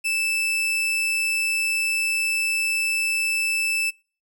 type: tone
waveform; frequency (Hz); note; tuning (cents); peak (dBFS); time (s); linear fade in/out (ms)
40% pulse; 2637; E7; 0; -20; 0.04-3.91; 20
effects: noise-tail reverb RT60 0.4 s tail -26 dB re dry